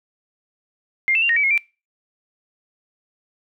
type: tone with pitch steps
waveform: sine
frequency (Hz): 2114 / 2660 / 2773 / 1861 / 2291 / 2162 / 2348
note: C7 / E7 / F7 / A#6 / D7 / C#7 / D7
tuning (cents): +17 / +15 / -13 / -3 / -44 / -44 / -1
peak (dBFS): -15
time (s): 1.08-1.577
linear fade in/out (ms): 0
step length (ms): 71
effects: noise-tail reverb RT60 0.3 s tail -23 dB re dry